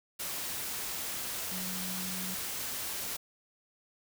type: tone in noise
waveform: sine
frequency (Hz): 185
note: F#3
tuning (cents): 0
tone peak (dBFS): -40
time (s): 1.51-2.35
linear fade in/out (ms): 10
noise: white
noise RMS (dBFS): -37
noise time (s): 0.19-3.17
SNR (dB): -6
effects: none